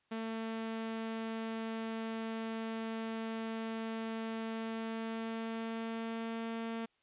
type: tone with pitch glide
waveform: sawtooth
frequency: 224.2 to 227.5 Hz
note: A3 to A#3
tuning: +33 to -42 cents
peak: -33 dBFS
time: 0.11-6.86 s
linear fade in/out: 10 ms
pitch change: +25 cents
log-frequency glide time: 4.51-6.46 s
effects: white hiss -75 dBFS RMS until 7.02 s + resampled to 8000 Hz